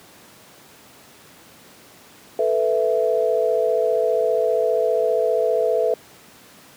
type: chord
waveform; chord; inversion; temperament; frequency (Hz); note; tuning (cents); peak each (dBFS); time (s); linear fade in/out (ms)
sine; A suspended second; none; just; 440 / 495 / 660; A4 / B4 / E5; 0 / +4 / +2; -21; 2.39-5.94; 2
effects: pink hiss -47 dBFS RMS until 6.76 s + high-pass 150 Hz 12 dB/octave